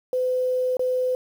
sine tone with dropouts, 507 Hz, B4, 45 cents sharp, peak -20 dBFS, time 0.13-1.15 s, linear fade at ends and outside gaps 1 ms, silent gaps 0.769-0.794 s, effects 8-bit

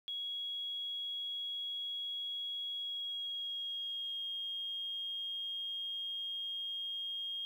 sine tone with pitch glide, 3322 to 3244 Hz, G#7 to G#7, 0 to -41 cents, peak -37 dBFS, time 0.08-7.45 s, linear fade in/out 0 ms, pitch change -41 cents, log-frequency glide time 2.74-4.28 s, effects 11-bit

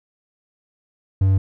triangle tone, 96 Hz, G2, 36 cents flat, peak -11 dBFS, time 1.21-1.38 s, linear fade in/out 5 ms, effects none

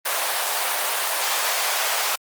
pink high-pass noise, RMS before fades -23 dBFS, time 0.05-2.16 s, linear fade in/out 10 ms, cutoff 620 Hz, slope 24 dB/octave, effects Opus 32 kbps

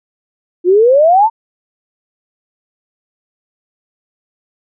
sine exponential sweep, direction up, 342.3 to 932.3 Hz, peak -5 dBFS, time 0.64-1.3 s, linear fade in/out 50 ms, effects none

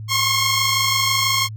10% pulse tone pair together, 1064.9 / 1091 Hz, C6 / C#6, +30 / -28 cents, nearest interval unison, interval 42 cents, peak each -11 dBFS, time 0.08-1.49 s, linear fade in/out 50 ms, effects added 108 Hz sine -29 dBFS peak until 1.56 s

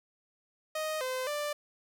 sawtooth tone with pitch steps, 623 / 514 / 590 Hz, D#5 / C5 / D5, +2 / -31 / +8 cents, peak -28 dBFS, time 0.75-1.53 s, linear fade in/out 5 ms, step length 260 ms, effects none

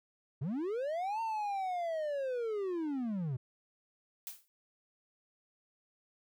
triangle linear two-way sweep, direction up then down, 118.4 to 915 to 118.4 Hz, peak -31 dBFS, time 0.41-3.37 s, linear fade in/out 10 ms, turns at 1.21 s
blue noise with exponential decay, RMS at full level -39 dBFS, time 4.27-4.48 s, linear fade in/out 0 ms, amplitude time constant 44 ms
effects none

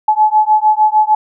sine beating tone pair, 854 / 860.6 Hz, G#5 / A5, +48 / -39 cents, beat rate 6.6 Hz, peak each -11 dBFS, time 0.08-1.15 s, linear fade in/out 5 ms, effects none

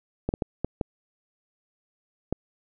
clicks, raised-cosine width 2 ms, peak -12 dBFS, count 6, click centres 0.29 / 0.339 / 0.422 / 0.646 / 0.812 / 2.326 s, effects none

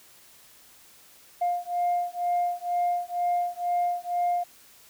sine beating tone pair, 704 / 706.1 Hz, F5 / F5, +14 / +19 cents, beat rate 2.1 Hz, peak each -26 dBFS, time 1.41-4.44 s, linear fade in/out 10 ms, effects tanh soft clip ceiling -19 dBFS + white hiss -54 dBFS RMS until 4.89 s

